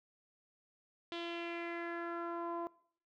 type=tone with low-pass filter sweep; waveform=sawtooth; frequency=340.6 Hz; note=F4; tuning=43 cents flat; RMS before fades=-41 dBFS; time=1.12-2.67 s; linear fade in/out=0 ms; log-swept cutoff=3500 to 920 Hz; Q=3.6; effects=noise-tail reverb RT60 0.6 s tail -22 dB re dry